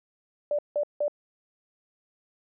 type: tone bursts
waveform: sine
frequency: 587.3 Hz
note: D5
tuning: in tune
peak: -23 dBFS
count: 3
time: 0.51-1.081 s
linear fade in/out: 2 ms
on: 77 ms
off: 170 ms
effects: none